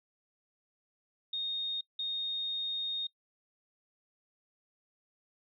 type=tone bursts at uneven times; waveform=sine; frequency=3700 Hz; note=A#7; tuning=14 cents flat; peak=-32 dBFS; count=2; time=1.33-1.81 / 1.99-3.07 s; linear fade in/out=5 ms; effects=noise-tail reverb RT60 0.1 s tail -25 dB re dry